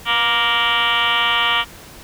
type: tone with frequency modulation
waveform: sine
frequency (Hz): 2093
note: C7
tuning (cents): 0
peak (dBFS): -14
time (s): 0.05-1.65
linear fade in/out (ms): 50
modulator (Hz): 230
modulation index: 5.3
effects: pink hiss -40 dBFS RMS until 2.03 s